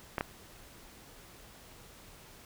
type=clicks; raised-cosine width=0.5 ms; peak=-16 dBFS; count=2; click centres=0.182 / 0.209 s; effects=pink hiss -54 dBFS RMS until 2.45 s